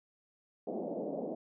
white band-pass noise, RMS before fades -38 dBFS, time 0.67-1.35 s, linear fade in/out 5 ms, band 180 to 670 Hz, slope 48 dB/octave, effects none

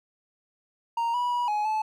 triangle tone with pitch steps, 930 / 976 / 970 / 840 / 866 Hz, A#5 / B5 / B5 / G#5 / A5, -4 / -21 / -31 / +19 / -28 cents, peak -22 dBFS, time 0.97-1.82 s, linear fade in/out 5 ms, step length 170 ms, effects none

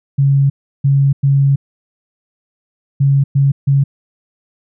sine tone bursts at uneven times, 138.59 Hz, C#3, in tune, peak -8 dBFS, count 6, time 0.18-0.5 / 0.84-1.13 / 1.23-1.56 / 3-3.24 / 3.35-3.52 / 3.67-3.84 s, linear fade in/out 10 ms, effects none

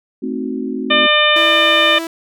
sine chord, A diminished seventh, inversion none, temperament equal, 220 / 261.6 / 311.1 / 370 Hz, A3 / C4 / Eb4 / Gb4, 0 / 0 / 0 / 0 cents, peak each -25 / -22 / -28 / -26 dBFS, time 0.22-1.07 s, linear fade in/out 10 ms
harmonic tone, 600 Hz, D5, 37 cents sharp, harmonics 1 / 2 / 3 / 4 / 5 / 6, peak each -17 / -17 / -17 / -17 / -17 / -17 dBFS, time 0.9-1.99 s, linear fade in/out 10 ms
sawtooth tone, 329.6 Hz, E4, in tune, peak -18 dBFS, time 1.36-2.07 s, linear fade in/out 2 ms
effects none

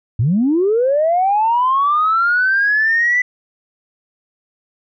sine linear sweep, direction up, 99.7 to 2000 Hz, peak -11 dBFS, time 0.19-3.22 s, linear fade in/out 5 ms, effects tanh soft clip ceiling -7 dBFS

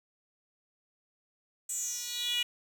10% pulse tone with high-pass filter sweep, 484 Hz, B4, 35 cents flat, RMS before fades -34 dBFS, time 1.69-2.43 s, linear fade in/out 5 ms, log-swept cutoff 8100 to 2800 Hz, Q 6.1, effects 10-bit

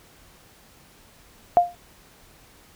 sine tone with exponential decay, 702 Hz, F5, 9 cents sharp, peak -8 dBFS, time 1.57-1.75 s, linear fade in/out 0 ms, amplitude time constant 38 ms, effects pink hiss -53 dBFS RMS until 2.75 s

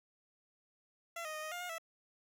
15% pulse tone with pitch steps, 676 / 622 / 617 / 623 / 706 / 715 / 658 Hz, E5 / D#5 / D#5 / D#5 / F5 / F5 / E5, +43 / -1 / -15 / +2 / +19 / +41 / -3 cents, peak -34 dBFS, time 1.16-1.783 s, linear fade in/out 5 ms, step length 89 ms, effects none

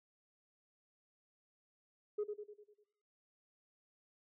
sine tone with echo, 418.6 Hz, G#4, 14 cents sharp, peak -32 dBFS, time 2.18-2.24 s, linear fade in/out 10 ms, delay 100 ms, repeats 6, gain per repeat -6 dB, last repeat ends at 2.84 s, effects noise-tail reverb RT60 0.8 s tail -19 dB re dry + tanh soft clip ceiling -31 dBFS

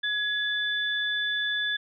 sine tone pair together, 1683 / 3485 Hz, G#6 / A7, +23 / -17 cents, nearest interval octave + minor second, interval 1260 cents, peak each -27 / -29 dBFS, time 0.03-1.77 s, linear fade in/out 10 ms, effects none

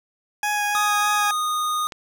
20% pulse tone with vibrato, 830.6 Hz, G#5, in tune, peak -16 dBFS, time 0.43-1.31 s, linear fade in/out 2 ms, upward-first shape sine, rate 3.3 Hz, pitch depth 11 cents each way
square tone with pitch glide, 1244.5 to 1233.1 Hz, D#6 to D#6, 0 to -16 cents, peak -22 dBFS, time 0.75-1.87 s, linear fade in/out 0 ms, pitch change -16 cents, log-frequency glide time 1.13-1.49 s
click, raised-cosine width 0.2 ms, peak -19 dBFS, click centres 1.922 s
effects none

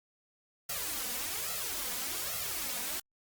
white noise with flanger, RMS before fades -36 dBFS, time 0.69-3 s, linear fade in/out 5 ms, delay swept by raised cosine 1.5 to 4.1 ms, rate 1.2 Hz, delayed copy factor +0.9, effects Opus 48 kbps

